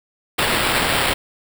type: noise with sample-and-hold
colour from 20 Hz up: white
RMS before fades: -19 dBFS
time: 0.38-1.14 s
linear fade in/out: 10 ms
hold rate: 6300 Hz
effects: none